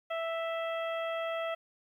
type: harmonic tone with a mistuned harmonic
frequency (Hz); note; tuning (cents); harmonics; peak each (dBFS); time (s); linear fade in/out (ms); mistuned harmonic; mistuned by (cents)
659.3; E5; 0; 1 / 2 / 3 / 4 / 5; -33 / -39 / -43 / -45 / -47; 0.1-1.55; 10; 5; -25
effects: 11-bit